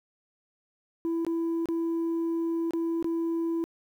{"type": "tone with dropouts", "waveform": "sine", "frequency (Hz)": 332.2, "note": "E4", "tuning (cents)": 13, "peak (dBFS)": -23, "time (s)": [1.05, 3.64], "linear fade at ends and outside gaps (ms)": 0, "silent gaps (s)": [[1.249, 1.266], [1.657, 1.687], [2.708, 2.735], [3.026, 3.044]], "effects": ["tanh soft clip ceiling -25 dBFS", "10-bit"]}